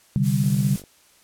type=chord; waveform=sine; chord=C suspended second; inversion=none; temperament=equal; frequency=130.81 / 146.83 / 196 Hz; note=C3 / D3 / G3; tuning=0 / 0 / 0 cents; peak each=-22 dBFS; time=0.16-0.76 s; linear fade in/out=0 ms
type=noise; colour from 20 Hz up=blue; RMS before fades=-34 dBFS; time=0.22-0.83 s; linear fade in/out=50 ms
type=click train; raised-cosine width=2 ms; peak=-31 dBFS; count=20; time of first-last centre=0.44-0.838 s; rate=47.7 Hz
effects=white hiss -56 dBFS RMS until 1.23 s + low-pass 12000 Hz 12 dB/octave